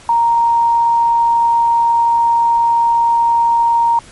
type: tone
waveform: sine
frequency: 932.3 Hz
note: A#5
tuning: in tune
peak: -9 dBFS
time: 0.09-3.99 s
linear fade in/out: 2 ms
effects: pink hiss -40 dBFS RMS until 4.11 s + MP3 48 kbps